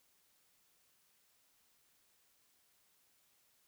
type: silence
effects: white hiss -73 dBFS RMS until 3.67 s